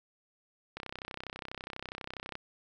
click train, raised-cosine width 0.3 ms, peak -23 dBFS, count 52, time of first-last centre 0.77-2.354 s, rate 32.2 Hz, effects none

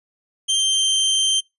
sawtooth tone with pitch glide, 3155 to 3137 Hz, G7 to G7, +10 to +1 cents, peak -13 dBFS, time 0.48-1.41 s, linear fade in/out 20 ms, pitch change -9 cents, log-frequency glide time 0.59-0.9 s, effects noise-tail reverb RT60 0.2 s tail -24 dB re dry + resampled to 24000 Hz

